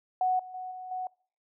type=tone with level steps; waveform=sine; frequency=740 Hz; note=F#5; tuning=in tune; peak=-23 / -41 / -35 / -38 / -31 dBFS; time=0.21-1.07 s; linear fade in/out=2 ms; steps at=0.39 / 0.54 / 0.71 / 0.91 s; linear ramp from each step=5 ms; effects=noise-tail reverb RT60 0.5 s tail -25 dB re dry